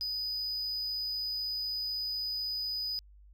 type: tone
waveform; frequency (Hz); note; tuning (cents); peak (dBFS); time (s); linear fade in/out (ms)
triangle; 4978; D#8; 0; -31; 0.01-2.99; 0
effects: added 50 Hz sine -53 dBFS peak until 3.33 s